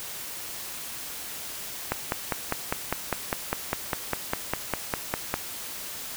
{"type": "click train", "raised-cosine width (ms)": 0.5, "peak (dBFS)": -9, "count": 18, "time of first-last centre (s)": [1.92, 5.341], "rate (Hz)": 4.97, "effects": ["white hiss -37 dBFS RMS until 6.16 s"]}